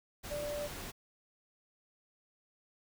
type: tone in noise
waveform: sine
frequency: 587.3 Hz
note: D5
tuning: in tune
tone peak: -36 dBFS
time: 0.3-0.68 s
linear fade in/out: 20 ms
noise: pink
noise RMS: -44 dBFS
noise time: 0.23-0.92 s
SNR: +5 dB
effects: none